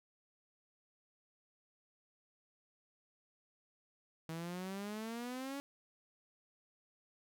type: exponential sweep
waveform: sawtooth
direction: up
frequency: 160 to 283.2 Hz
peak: -37 dBFS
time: 4.29-5.6 s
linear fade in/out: 0 ms
effects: none